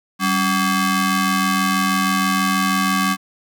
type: ring-modulated tone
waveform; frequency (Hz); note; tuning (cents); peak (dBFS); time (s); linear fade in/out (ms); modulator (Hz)
sawtooth; 473.4; A#4; +27; -9; 0.19-3.17; 50; 667
effects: none